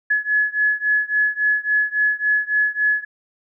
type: beating tone pair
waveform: sine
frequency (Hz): 1699 / 1702.6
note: G#6 / G#6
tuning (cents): +39 / +43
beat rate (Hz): 3.6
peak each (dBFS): -19 / -20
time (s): 0.1-3.05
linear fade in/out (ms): 10
effects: none